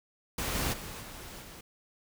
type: noise with level steps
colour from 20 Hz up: pink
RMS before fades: -33 / -31 / -42 / -45 / -48 dBFS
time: 0.38-1.61 s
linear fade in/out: 5 ms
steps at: 0.54 / 0.72 / 1 / 1.41 s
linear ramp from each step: 20 ms
effects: none